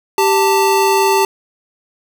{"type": "tone pair together", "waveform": "square", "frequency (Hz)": [390.8, 890], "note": ["G4", "A5"], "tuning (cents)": [-5, 20], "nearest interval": "octave + major second", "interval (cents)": 1425, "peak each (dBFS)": -14, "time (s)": [0.18, 1.25], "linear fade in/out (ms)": 2, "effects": []}